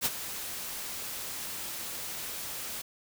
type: noise with ADSR envelope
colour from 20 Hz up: white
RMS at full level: -26 dBFS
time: 0.01-2.82 s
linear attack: 46 ms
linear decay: 33 ms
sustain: -12 dB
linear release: 9 ms
effects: none